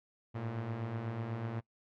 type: beating tone pair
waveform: sawtooth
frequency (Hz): 107.5 / 115.6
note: A2 / A#2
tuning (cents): -40 / -14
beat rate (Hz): 8.1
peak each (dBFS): -40 / -33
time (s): 0.34-1.61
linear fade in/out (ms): 20
effects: noise-tail reverb RT60 0.1 s tail -23 dB re dry + low-pass 2000 Hz 12 dB/octave